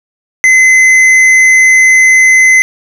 triangle tone with hard clipping, 2046 Hz, C7, 39 cents flat, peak -4 dBFS, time 0.44-2.62 s, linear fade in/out 0 ms, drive 11 dB, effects none

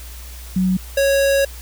sine / square tone pair in turn, 185.7 / 552 Hz, F#3 / C#5, +7 / -7 cents, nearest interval octave + perfect fifth, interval 1886 cents, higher second, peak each -14 dBFS, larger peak neither, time 0.56-0.77 / 0.97-1.45 s, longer second, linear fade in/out 5 ms, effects added 60 Hz sine -33 dBFS peak until 1.61 s + white hiss -40 dBFS RMS until 1.61 s

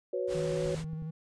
sine chord, F# suspended fourth, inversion none, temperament equal, 370 / 493.9 / 554.4 Hz, F#4 / B4 / C#5, 0 / 0 / 0 cents, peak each -34 dBFS, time 0.13-0.75 s, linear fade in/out 5 ms
pink low-pass noise, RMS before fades -44 dBFS, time 0.27-0.85 s, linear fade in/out 50 ms, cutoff 9300 Hz, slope 48 dB/octave
triangle tone with vibrato, 159 Hz, D#3, 38 cents sharp, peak -33 dBFS, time 0.34-1.11 s, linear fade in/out 10 ms, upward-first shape square, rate 11 Hz, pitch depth 22 cents each way
click train, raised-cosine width 5 ms, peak -32 dBFS, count 5, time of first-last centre 0.66-1.024 s, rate 11 Hz
effects none

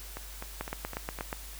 two click trains, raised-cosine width 0.5 ms, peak -18 / -23 dBFS, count 7 / 5, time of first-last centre 0.61-1.329 / 0.17-1.188 s, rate 8.35 / 3.93 Hz, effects added 50 Hz sine -44 dBFS peak until 1.59 s + white hiss -47 dBFS RMS until 1.59 s

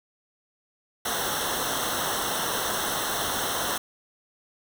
pink noise with comb filter, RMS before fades -28 dBFS, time 1.05-3.78 s, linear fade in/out 5 ms, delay 0.42 ms, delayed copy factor -0.9, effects none

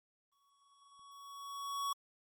square tone with exponential growth, 1120 Hz, C#6, 18 cents sharp, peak -34 dBFS, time 0.32-1.93 s, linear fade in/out 5 ms, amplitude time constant 350 ms, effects Opus 32 kbps

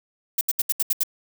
violet noise bursts, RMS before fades -21 dBFS, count 7, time 0.38-1.035 s, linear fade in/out 5 ms, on 31 ms, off 73 ms, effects none

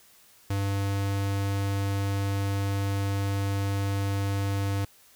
square tone, 99.1 Hz, G2, 19 cents sharp, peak -26 dBFS, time 0.5-4.85 s, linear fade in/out 5 ms, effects white hiss -57 dBFS RMS until 5.15 s

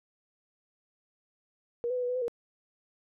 sine tone with pitch steps, 475 / 503 / 497.1 / 490.1 / 498.2 / 509 / 473.8 Hz, A#4 / B4 / B4 / B4 / B4 / C5 / A#4, +33 / +32 / +11 / -13 / +15 / -48 / +28 cents, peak -28 dBFS, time 1.84-2.281 s, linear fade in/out 0 ms, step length 63 ms, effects none

